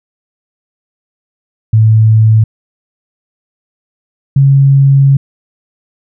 sine tone pair in turn, 110 / 137.66 Hz, A2 / C#3, 0 / -12 cents, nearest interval major third, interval 388 cents, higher second, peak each -3 dBFS, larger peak neither, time 1.73-2.44 / 4.36-5.17 s, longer second, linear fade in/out 5 ms, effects none

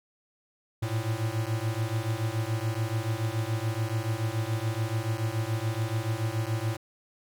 square beating tone pair, 108.1 / 115.1 Hz, A2 / A#2, -30 / -22 cents, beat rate 7 Hz, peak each -31 dBFS, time 0.82-6.77 s, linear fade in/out 10 ms, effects none

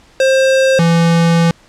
square tone pair in turn, 530 / 167.81 Hz, C5 / E3, +22 / +31 cents, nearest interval octave + minor sixth, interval 1991 cents, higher first, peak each -9 dBFS, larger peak neither, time 0.2-0.79 / 0.79-1.51 s, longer second, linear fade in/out 2 ms, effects pink hiss -47 dBFS RMS until 1.68 s + low-pass 7000 Hz 12 dB/octave

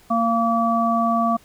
harmonic tone, 230 Hz, A#3, 23 cents flat, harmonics 1 / 3 / 5, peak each -21 / -21 / -21 dBFS, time 0.1-1.37 s, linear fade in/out 10 ms, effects pink hiss -53 dBFS RMS until 1.44 s

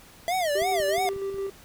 square tone with vibrato, 659.3 Hz, E5, in tune, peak -24 dBFS, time 0.28-1.09 s, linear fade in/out 0 ms, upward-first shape sine, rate 3 Hz, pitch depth 230 cents each way
triangle tone with tremolo, 392 Hz, G4, in tune, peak -25 dBFS, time 0.55-1.5 s, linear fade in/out 5 ms, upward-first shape square, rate 6 Hz, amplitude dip 35%
click train, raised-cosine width 5 ms, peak -31 dBFS, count 5, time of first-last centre 0.62-1.343 s, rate 5.53 Hz
effects pink hiss -51 dBFS RMS until 1.64 s

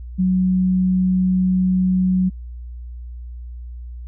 sine tone, 185 Hz, F#3, in tune, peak -14 dBFS, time 0.18-2.3 s, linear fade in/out 20 ms, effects added 60 Hz sine -30 dBFS peak until 4.07 s

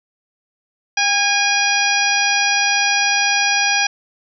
harmonic tone with a mistuned harmonic, 818 Hz, G#5, 26 cents flat, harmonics 1 / 2 / 3 / 4 / 5 / 6 / 7, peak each -21 / -20 / -19 / -25 / -31 / -23 / -22 dBFS, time 0.97-3.87 s, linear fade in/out 5 ms, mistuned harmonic 1, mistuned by -32 cents, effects none

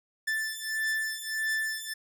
45% pulse beating tone pair, 1760 / 1761.6 Hz, A6 / A6, 0 / +2 cents, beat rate 1.6 Hz, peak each -32 / -32 dBFS, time 0.27-1.94 s, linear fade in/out 10 ms, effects none

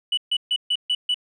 sine tone bursts, 2960 Hz, F#7, in tune, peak -17 dBFS, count 6, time 0.12-1.144 s, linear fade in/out 5 ms, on 54 ms, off 140 ms, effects tanh soft clip ceiling -16 dBFS

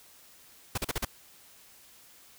pink noise bursts, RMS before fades -30 dBFS, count 5, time 0.75-1.05 s, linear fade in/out 5 ms, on 28 ms, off 40 ms, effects white hiss -56 dBFS RMS until 2.38 s

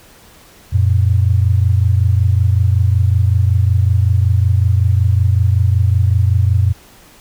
sine tone pair together, 90.1 / 115.45 Hz, F#2 / A#2, -45 / -16 cents, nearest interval major third, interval 429 cents, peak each -11 / -14 dBFS, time 0.72-6.73 s, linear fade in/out 20 ms, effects pink hiss -44 dBFS RMS until 7.2 s

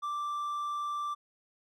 triangle tone, 1174.7 Hz, D6, in tune, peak -30 dBFS, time 0.02-1.15 s, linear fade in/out 20 ms, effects none

